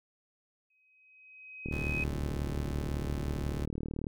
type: tone with exponential growth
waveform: sine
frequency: 2527 Hz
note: D#7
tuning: 26 cents sharp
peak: -30 dBFS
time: 0.7-2.04 s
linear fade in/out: 5 ms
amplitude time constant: 290 ms
type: click train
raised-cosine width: 3 ms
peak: -23 dBFS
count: 93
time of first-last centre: 1.66-4.068 s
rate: 38.2 Hz
type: tone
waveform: 30% pulse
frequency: 70.7 Hz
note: C#2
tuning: 35 cents sharp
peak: -32 dBFS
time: 1.71-3.66 s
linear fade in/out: 20 ms
effects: none